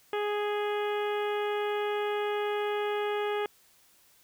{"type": "harmonic tone", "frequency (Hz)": 415.3, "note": "G#4", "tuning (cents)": 0, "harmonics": [1, 2, 3, 4, 5, 6, 7, 8], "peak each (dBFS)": [-29, -35, -39, -41, -43, -45, -46, -47], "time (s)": [0.13, 3.46], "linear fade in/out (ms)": 2, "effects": ["white hiss -62 dBFS RMS until 4.23 s"]}